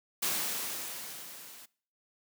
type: noise with level ramp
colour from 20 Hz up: white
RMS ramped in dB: -30 to -51 dBFS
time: 0.22-1.66 s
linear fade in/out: 10 ms
effects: noise-tail reverb RT60 0.5 s tail -23 dB re dry + high-pass 150 Hz 12 dB/octave